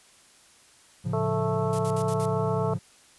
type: chord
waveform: triangle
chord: A augmented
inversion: none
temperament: equal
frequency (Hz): 110 / 138.59 / 174.61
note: A2 / C#3 / E#3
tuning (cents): 0 / 0 / 0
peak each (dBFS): -29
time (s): 1.04-2.79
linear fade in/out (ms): 20
type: harmonic tone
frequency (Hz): 220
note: A3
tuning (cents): 0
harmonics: 2 / 3 / 4 / 5 / 6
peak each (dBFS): -28 / -32 / -34 / -36 / -38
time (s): 1.13-2.74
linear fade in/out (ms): 5
type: noise bursts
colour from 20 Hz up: blue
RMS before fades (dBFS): -37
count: 5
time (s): 1.73-2.255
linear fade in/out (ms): 0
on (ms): 57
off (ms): 60
effects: white hiss -56 dBFS RMS until 3.18 s + resampled to 24000 Hz